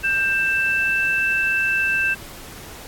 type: tone pair together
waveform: sine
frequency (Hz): 1575.1 / 2653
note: G6 / E7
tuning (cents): +8 / +10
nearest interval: major sixth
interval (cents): 902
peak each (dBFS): -20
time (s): 0.03-2.15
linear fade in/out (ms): 20
effects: pink hiss -39 dBFS RMS until 2.87 s + AAC 64 kbps